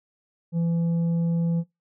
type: tone with tanh clipping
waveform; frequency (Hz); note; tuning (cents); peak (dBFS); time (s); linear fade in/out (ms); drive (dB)
sine; 168.1; E3; +34; -22; 0.52-1.64; 50; 5
effects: noise-tail reverb RT60 0.2 s tail -21 dB re dry